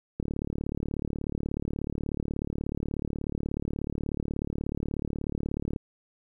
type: click train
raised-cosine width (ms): 3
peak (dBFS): -18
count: 204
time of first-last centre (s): 0.2-5.762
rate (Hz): 36.5
effects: 10-bit